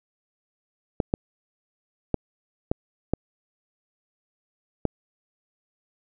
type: clicks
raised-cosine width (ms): 2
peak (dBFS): -8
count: 6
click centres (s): 1.002 / 1.139 / 2.143 / 2.715 / 3.136 / 4.853
effects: none